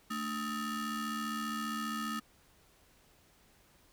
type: ring-modulated tone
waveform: 35% pulse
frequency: 519 Hz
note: C5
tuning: 14 cents flat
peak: -30 dBFS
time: 0.1-2.2 s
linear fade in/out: 10 ms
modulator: 741 Hz
effects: pink hiss -65 dBFS RMS until 3.92 s